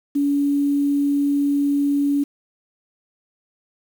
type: tone with quantisation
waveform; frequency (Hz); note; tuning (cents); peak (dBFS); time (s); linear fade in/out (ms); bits
sine; 284.4; C#4; +45; -16; 0.15-2.24; 10; 7
effects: none